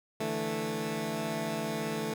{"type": "chord", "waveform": "15% pulse", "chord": "D suspended second", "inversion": "none", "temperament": "equal", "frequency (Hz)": [146.83, 164.81, 220], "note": ["D3", "E3", "A3"], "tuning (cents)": [0, 0, 0], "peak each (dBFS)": [-33, -31, -27], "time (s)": [0.2, 2.14], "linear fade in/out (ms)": 5, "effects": []}